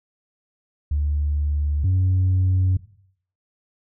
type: tone pair in turn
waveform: sine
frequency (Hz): 73.42 / 92.96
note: D2 / F#2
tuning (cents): 0 / +9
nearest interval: major third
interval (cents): 409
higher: second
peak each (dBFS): -18 / -14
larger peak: second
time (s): 0.91-1.84 / 1.84-2.77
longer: neither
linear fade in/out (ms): 5
effects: noise-tail reverb RT60 0.6 s tail -17 dB re dry + tanh soft clip ceiling -14 dBFS